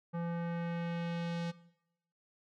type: tone with low-pass filter sweep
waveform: square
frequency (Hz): 170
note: F3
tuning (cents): -46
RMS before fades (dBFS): -37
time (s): 0.13-1.52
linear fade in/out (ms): 20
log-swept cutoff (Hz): 1200 to 5000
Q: 1.1
effects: noise-tail reverb RT60 0.8 s tail -18 dB re dry